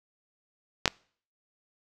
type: clicks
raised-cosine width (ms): 0.2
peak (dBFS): -4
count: 2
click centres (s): 0.857 / 0.878
effects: noise-tail reverb RT60 0.5 s tail -26 dB re dry